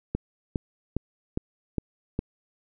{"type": "click train", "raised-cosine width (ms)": 3, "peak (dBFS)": -13, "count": 6, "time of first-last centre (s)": [0.15, 2.191], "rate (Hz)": 2.45, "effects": []}